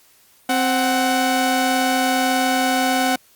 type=tone pair together; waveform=sawtooth; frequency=261.6 / 744.8 Hz; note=C4 / F#5; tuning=0 / +11 cents; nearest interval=octave + tritone; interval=1811 cents; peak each=-16 / -15 dBFS; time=0.49-3.16 s; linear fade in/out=5 ms; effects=white hiss -54 dBFS RMS until 3.35 s + Opus 48 kbps